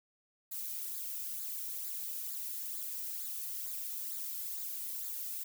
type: noise with flanger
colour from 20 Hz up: violet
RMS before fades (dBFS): -40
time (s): 0.51-5.44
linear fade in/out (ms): 10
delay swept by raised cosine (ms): 0.34 to 1.84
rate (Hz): 2.2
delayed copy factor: -0.65
effects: none